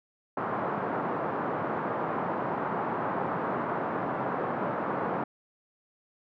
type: band-pass noise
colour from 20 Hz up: white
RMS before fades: -31 dBFS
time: 0.37-5.24 s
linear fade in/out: 5 ms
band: 130 to 1200 Hz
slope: 24 dB/octave
effects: none